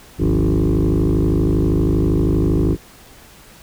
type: tone with frequency modulation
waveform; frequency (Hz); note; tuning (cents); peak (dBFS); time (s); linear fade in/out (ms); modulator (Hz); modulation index
sine; 116.54; A#2; 0; -11; 0.18-2.77; 50; 52.6; 5.1
effects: tanh soft clip ceiling -11 dBFS + pink hiss -44 dBFS RMS until 3.62 s